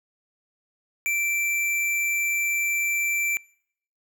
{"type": "tone", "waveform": "square", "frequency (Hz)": 2342, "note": "D7", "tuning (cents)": -5, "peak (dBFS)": -23, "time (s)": [1.06, 3.37], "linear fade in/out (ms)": 0, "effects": ["noise-tail reverb RT60 0.7 s tail -26 dB re dry"]}